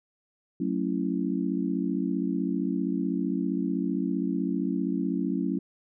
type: chord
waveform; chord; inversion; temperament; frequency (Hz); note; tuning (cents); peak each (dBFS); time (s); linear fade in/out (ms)
sine; F# minor seventh; none; just; 185 / 222 / 277.5 / 333; F#3 / A3 / C#4 / E4; 0 / +16 / +2 / +18; -30 / -32 / -29 / -33; 0.6-5.59; 5
effects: none